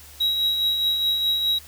triangle tone with tremolo, 3847 Hz, B7, 46 cents flat, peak -16 dBFS, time 0.2-1.59 s, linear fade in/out 10 ms, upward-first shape triangle, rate 4.8 Hz, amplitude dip 45%, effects added 74 Hz sine -48 dBFS peak until 1.67 s + white hiss -46 dBFS RMS until 1.67 s

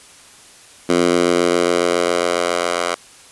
10% pulse tone with high-pass filter sweep, 87.31 Hz, F2, in tune, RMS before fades -17 dBFS, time 0.89-2.95 s, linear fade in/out 5 ms, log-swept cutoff 280 to 740 Hz, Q 1.4, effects white hiss -44 dBFS RMS until 3.31 s + resampled to 24000 Hz

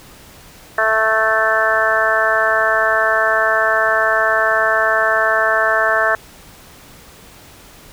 harmonic tone, 220 Hz, A3, in tune, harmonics 2 / 3 / 4 / 5 / 6 / 7 / 8, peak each -26 / -18 / -27 / -21 / -21 / -19 / -18 dBFS, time 0.78-6.15 s, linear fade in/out 2 ms, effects pink hiss -42 dBFS RMS until 7.92 s

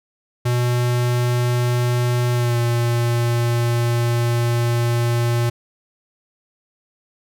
square tone with pitch glide, 122.1 to 118.69 Hz, B2 to A#2, -19 to +32 cents, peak -17 dBFS, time 0.45-5.5 s, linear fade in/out 10 ms, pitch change -49 cents, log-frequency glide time 2.33-2.58 s, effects none

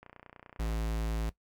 click train, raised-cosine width 0.5 ms, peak -34 dBFS, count 22, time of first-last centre 0.03-0.728 s, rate 30.1 Hz
square tone, 55 Hz, A1, in tune, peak -31 dBFS, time 0.59-1.3 s, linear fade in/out 10 ms
effects noise-tail reverb RT60 0.1 s tail -17 dB re dry

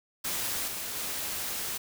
white noise with level steps, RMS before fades -32 / -36 / -34 dBFS, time 0.24-1.78 s, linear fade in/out 10 ms, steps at 0.67 / 0.95 s, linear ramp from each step 10 ms, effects none

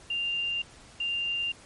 sine tone pair in turn, 2791 / 2791 Hz, F7 / F7, -2 / -2 cents, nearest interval unison, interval 0 cents, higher neither, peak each -27 dBFS, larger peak neither, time 0.1-0.62 / 1-1.52 s, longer neither, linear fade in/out 5 ms, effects pink hiss -52 dBFS RMS until 1.65 s + MP3 48 kbps

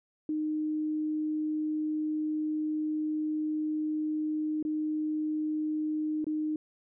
sine tone with dropouts, 307.5 Hz, D#4, 20 cents flat, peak -28 dBFS, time 0.29-6.56 s, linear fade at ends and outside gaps 2 ms, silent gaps 4.627-4.65 / 6.244-6.267 s, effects none

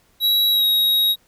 square tone with pitch glide, 3881 to 3799 Hz, B7 to A#7, -31 to +32 cents, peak -15 dBFS, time 0.2-1.16 s, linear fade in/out 50 ms, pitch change -37 cents, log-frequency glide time 0.51-0.65 s, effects pink hiss -59 dBFS RMS until 1.27 s

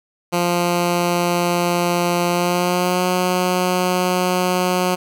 10% pulse tone with pitch glide, 174.61 to 181.6 Hz, F3 to F#3, 0 to -32 cents, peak -8 dBFS, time 0.32-4.96 s, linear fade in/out 20 ms, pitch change +68 cents, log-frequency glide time 2.28-3.06 s, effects none

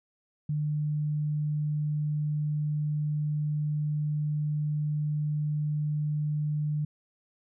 sine tone, 150 Hz, D3, 37 cents sharp, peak -26 dBFS, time 0.49-6.85 s, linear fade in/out 5 ms, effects none

